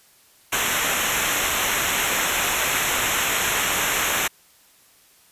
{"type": "noise with comb filter", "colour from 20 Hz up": "pink", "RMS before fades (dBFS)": -22, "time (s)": [0.52, 4.28], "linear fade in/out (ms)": 10, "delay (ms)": 0.21, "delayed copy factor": -0.85, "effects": ["white hiss -55 dBFS RMS until 5.31 s", "resampled to 32000 Hz"]}